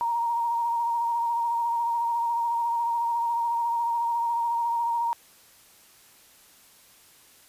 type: tone with vibrato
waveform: sine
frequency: 936 Hz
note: A#5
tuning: 7 cents sharp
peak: -23 dBFS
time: 0.01-5.13 s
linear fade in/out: 0 ms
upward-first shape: sine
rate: 14 Hz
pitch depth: 25 cents each way
effects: white hiss -55 dBFS RMS until 7.48 s + resampled to 32000 Hz